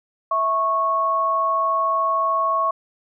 sine tone pair together, 655 / 1101.6 Hz, E5 / C#6, -11 / -11 cents, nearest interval major sixth, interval 900 cents, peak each -25 / -18 dBFS, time 0.31-2.71 s, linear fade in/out 5 ms, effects none

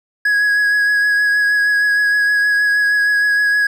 triangle tone with vibrato, 1667 Hz, G#6, 6 cents sharp, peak -10 dBFS, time 0.25-3.67 s, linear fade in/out 5 ms, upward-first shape triangle, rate 6.4 Hz, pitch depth 20 cents each way, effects none

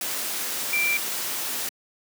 sine tone in noise, 2354 Hz, D7, 3 cents sharp, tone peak -21 dBFS, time 0.73-0.97 s, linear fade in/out 2 ms, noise white, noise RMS -29 dBFS, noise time 0.01-1.69 s, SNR +5 dB, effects high-pass 200 Hz 12 dB/octave

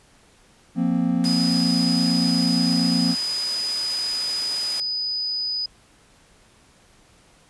triangle chord, F suspended fourth, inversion none, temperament equal, 174.61 / 233.1 / 261.6 Hz, F3 / Bb3 / C4, 0 / 0 / 0 cents, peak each -21 dBFS, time 0.75-3.16 s, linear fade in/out 50 ms
white high-pass noise, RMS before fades -33 dBFS, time 1.24-4.8 s, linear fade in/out 0 ms, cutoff 160 Hz, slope 12 dB/octave
sine tone, 4978 Hz, D#8, in tune, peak -23 dBFS, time 1.25-5.66 s, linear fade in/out 5 ms
effects pink hiss -55 dBFS RMS until 7.49 s + resampled to 24000 Hz

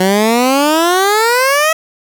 15% pulse exponential sweep, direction up, 182.8 to 650 Hz, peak -3 dBFS, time 0-1.73 s, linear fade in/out 5 ms, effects none

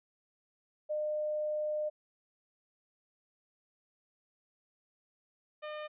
sine / sawtooth tone pair in turn, 606 / 606 Hz, D#5 / D#5, -46 / -46 cents, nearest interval unison, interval 0 cents, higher neither, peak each -31 / -35 dBFS, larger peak first, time 0.89-1.9 / 5.62-5.88 s, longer first, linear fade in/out 20 ms, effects resampled to 8000 Hz

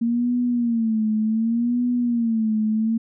sine tone with vibrato, 230 Hz, A#3, 23 cents flat, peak -18 dBFS, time 0.01-2.98 s, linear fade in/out 10 ms, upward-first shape sine, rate 0.67 Hz, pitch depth 110 cents each way, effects none

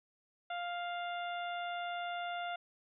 harmonic tone, 700 Hz, F5, 4 cents sharp, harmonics 1 / 2 / 3 / 4 / 5, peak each -38 / -43 / -49 / -50 / -50 dBFS, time 0.5-2.56 s, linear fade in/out 5 ms, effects none

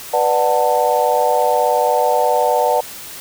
sine chord, B minor seventh, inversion none, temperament just, 493.9 / 592.7 / 740.8 / 889 Hz, B4 / D5 / F#5 / A5, 0 / +16 / +2 / +18 cents, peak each -18 dBFS, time 0.13-2.81 s, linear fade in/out 10 ms, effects white hiss -33 dBFS RMS until 3.2 s

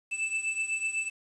square beating tone pair, 2636 / 2644 Hz, E7 / E7, -1 / +5 cents, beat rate 8 Hz, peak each -31 / -35 dBFS, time 0.11-1.1 s, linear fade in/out 20 ms, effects resampled to 24000 Hz + 9-bit

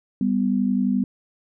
sine tone pair together, 197.3 / 248.8 Hz, G3 / B3, +11 / +13 cents, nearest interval major third, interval 402 cents, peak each -21 dBFS, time 0.21-1.04 s, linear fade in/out 2 ms, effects none

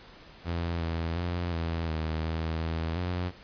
sawtooth tone with pitch steps, 85 / 82.7 / 87.4 / 82.9 / 79.3 / 80.8 / 81.5 / 89.3 Hz, F2 / E2 / F2 / E2 / D#2 / E2 / E2 / F2, -46 / +6 / +2 / +10 / +33 / -34 / -19 / +39 cents, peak -25 dBFS, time 0.44-3.32 s, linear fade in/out 50 ms, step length 360 ms, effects pink hiss -51 dBFS RMS until 3.43 s + resampled to 11025 Hz

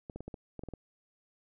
clicks, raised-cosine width 2 ms, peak -28 dBFS, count 9, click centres 0.098 / 0.16 / 0.206 / 0.28 / 0.342 / 0.593 / 0.636 / 0.687 / 0.737 s, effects none

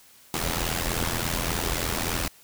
pink noise with amplitude modulation, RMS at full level -24 dBFS, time 0.34-2.28 s, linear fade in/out 0 ms, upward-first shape sine, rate 83.4 Hz, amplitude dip 80%, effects white hiss -54 dBFS RMS until 2.43 s

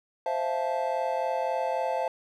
triangle chord, F major seventh, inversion second, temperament just, 523.8 / 654.8 / 698.5 / 873.1 Hz, C5 / E5 / F5 / A5, +2 / -12 / 0 / -14 cents, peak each -29 / -30 / -31 / -29 dBFS, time 0.26-2.08 s, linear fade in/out 2 ms, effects none

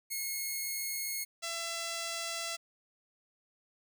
5% pulse tone pair in turn, 2171 / 671.3 Hz, C#7 / E5, -37 / +31 cents, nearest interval octave + minor sixth, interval 2032 cents, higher first, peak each -24 dBFS, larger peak neither, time 0.1-1.25 / 1.42-2.57 s, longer neither, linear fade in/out 20 ms, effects none

